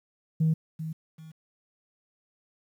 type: tone with echo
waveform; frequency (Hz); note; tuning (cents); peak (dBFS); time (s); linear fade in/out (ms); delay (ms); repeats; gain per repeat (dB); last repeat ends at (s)
sine; 159.2; D#3; +40; -19; 0.4-0.54; 10; 390; 2; -12; 1.32
effects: tanh soft clip ceiling -17 dBFS + 10-bit